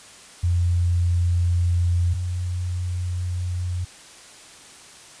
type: tone pair in turn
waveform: sine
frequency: 87.31 / 89.51 Hz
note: F2 / F2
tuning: 0 / +43 cents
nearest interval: unison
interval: 43 cents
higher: second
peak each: -17 / -23 dBFS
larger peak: first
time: 0.43-2.14 / 2.14-3.85 s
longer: neither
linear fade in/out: 10 ms
effects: white hiss -45 dBFS RMS until 5.2 s + resampled to 22050 Hz